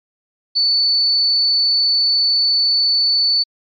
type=tone; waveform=sine; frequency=4483 Hz; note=C#8; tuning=19 cents sharp; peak=-12 dBFS; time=0.55-3.44 s; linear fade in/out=20 ms; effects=MP3 48 kbps